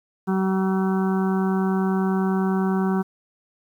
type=harmonic tone; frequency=190 Hz; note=F#3; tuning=46 cents sharp; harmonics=1 / 2 / 4 / 5 / 6 / 7 / 8; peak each=-20 / -26 / -32 / -34 / -36 / -37 / -38 dBFS; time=0.27-3.03 s; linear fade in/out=20 ms; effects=9-bit